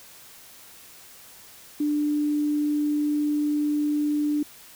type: tone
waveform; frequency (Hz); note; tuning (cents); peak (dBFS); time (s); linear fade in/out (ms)
sine; 296.3; D4; +15; -21; 1.8-4.43; 5
effects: white hiss -48 dBFS RMS until 4.75 s